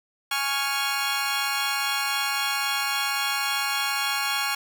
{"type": "chord", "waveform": "15% pulse", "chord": "Db major", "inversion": "second", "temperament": "equal", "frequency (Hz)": [830.6, 1108.7, 1396.9], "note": ["Ab5", "Db6", "F6"], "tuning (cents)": [0, 0, 0], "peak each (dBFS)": -22, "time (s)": [0.31, 4.55], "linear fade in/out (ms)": 5, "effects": []}